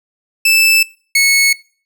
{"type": "tone pair in turn", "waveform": "sawtooth", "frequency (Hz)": [2637, 2200], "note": ["E7", "C#7"], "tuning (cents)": [0, -14], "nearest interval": "minor third", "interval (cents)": 314, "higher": "first", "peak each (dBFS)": -5, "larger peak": "neither", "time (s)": [[0.45, 0.83], [1.15, 1.53]], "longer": "neither", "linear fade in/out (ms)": 5, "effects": ["noise-tail reverb RT60 0.4 s tail -21 dB re dry"]}